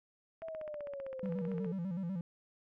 click train, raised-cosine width 0.5 ms, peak -35 dBFS, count 20, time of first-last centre 0.42-1.646 s, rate 15.5 Hz
sine exponential sweep, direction down, 659.3 to 440 Hz, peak -40 dBFS, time 0.42-1.72 s, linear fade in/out 5 ms
triangle tone with vibrato, 181.2 Hz, F#3, 36 cents flat, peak -33 dBFS, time 1.23-2.21 s, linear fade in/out 2 ms, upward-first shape square, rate 8.1 Hz, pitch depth 110 cents each way
effects none

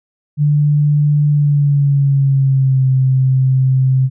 sine tone with pitch glide, 147.4 to 131.32 Hz, D3 to C3, +7 to +7 cents, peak -9 dBFS, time 0.37-4.1 s, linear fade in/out 50 ms, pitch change -200 cents, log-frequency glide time 1.29-2.86 s, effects none

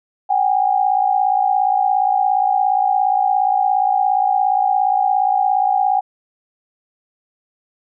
sine tone pair together, 754.8 / 812 Hz, F#5 / G#5, +34 / -39 cents, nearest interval minor second, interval 127 cents, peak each -16 dBFS, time 0.29-6.01 s, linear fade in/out 20 ms, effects none

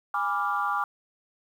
sine chord, G# diminished seventh, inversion none, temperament equal with one note detuned, 819.6 / 987.8 / 1174.7 / 1396.9 Hz, G#5 / B5 / D6 / F6, -23 / 0 / 0 / 0 cents, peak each -30 / -33 / -27 / -31 dBFS, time 0.14-0.84 s, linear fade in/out 2 ms, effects tanh soft clip ceiling -14 dBFS + 9-bit

